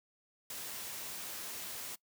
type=noise with ADSR envelope; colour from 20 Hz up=white; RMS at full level=-40 dBFS; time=0.5-1.96 s; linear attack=4 ms; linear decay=9 ms; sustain=-3 dB; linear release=16 ms; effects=noise-tail reverb RT60 0.1 s tail -22 dB re dry + high-pass 100 Hz 12 dB/octave